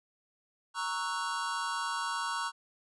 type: chord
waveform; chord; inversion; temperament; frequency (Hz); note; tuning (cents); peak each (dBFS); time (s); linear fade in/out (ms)
square; F# dominant seventh; first; equal; 932.3 / 1108.7 / 1318.5 / 1480; A#5 / C#6 / E6 / F#6; 0 / 0 / 0 / 0; -38 / -37 / -40 / -39; 0.74-2.52; 50
effects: resampled to 24000 Hz